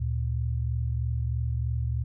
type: tone pair together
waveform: sine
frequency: 73.42 / 116.55 Hz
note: D2 / A#2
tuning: 0 / 0 cents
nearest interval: minor sixth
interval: 800 cents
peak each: -28 dBFS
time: 0-2.04 s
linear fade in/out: 10 ms
effects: none